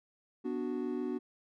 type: chord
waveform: triangle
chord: B minor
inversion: none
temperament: equal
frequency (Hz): 246.9 / 293.7 / 370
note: B3 / D4 / F#4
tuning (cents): 0 / 0 / 0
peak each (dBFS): -35 / -36 / -35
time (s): 0.44-1.19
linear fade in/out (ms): 20
effects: none